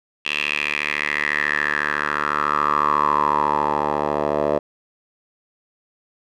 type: tone with band-pass filter sweep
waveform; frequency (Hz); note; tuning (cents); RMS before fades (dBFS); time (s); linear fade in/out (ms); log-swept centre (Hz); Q
10% pulse; 74; D2; +14; -21; 0.25-4.59; 10; 2800 to 630; 5.8
effects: none